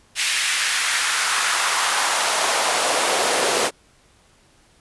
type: noise with high-pass filter sweep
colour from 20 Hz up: pink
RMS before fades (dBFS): -20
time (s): 0.15-3.71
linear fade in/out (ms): 50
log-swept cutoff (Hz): 2300 to 420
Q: 1.5
effects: pink hiss -56 dBFS RMS until 4.8 s + resampled to 24000 Hz